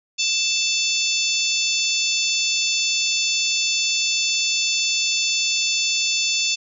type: harmonic tone with a mistuned harmonic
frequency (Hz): 882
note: A5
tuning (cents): +4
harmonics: 3 / 4 / 5 / 6 / 7 / 8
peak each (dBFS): -24 / -25 / -26 / -27 / -27 / -28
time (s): 0.18-6.56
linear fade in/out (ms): 20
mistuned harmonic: 5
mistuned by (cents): +22
effects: none